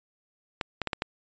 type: clicks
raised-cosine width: 0.3 ms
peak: -12 dBFS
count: 5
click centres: 0.612 / 0.817 / 0.873 / 0.932 / 1.021 s
effects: resampled to 16000 Hz